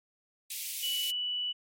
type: high-pass noise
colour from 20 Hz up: white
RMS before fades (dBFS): -37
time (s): 0.5-1.11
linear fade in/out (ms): 5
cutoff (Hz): 2200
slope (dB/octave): 48
type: tone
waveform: sine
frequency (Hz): 2960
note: F#7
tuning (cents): 0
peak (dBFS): -30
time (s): 0.82-1.53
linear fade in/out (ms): 20
effects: MP3 64 kbps